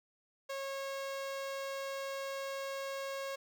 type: tone with notch filter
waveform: sawtooth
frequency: 546 Hz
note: C#5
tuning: 26 cents flat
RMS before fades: -40 dBFS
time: 0.49-3.36 s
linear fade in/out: 10 ms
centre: 11000 Hz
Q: 1.5
effects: none